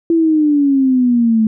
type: exponential sweep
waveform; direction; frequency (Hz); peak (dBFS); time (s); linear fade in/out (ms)
sine; down; 336.5 to 216.6; -9; 0.1-1.47; 2
effects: none